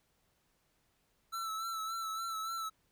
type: tone with vibrato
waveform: square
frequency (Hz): 1325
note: E6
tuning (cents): +9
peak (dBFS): -37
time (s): 1.32-2.7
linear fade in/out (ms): 20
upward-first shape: sine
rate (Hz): 3.5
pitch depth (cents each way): 36
effects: pink hiss -75 dBFS RMS until 2.91 s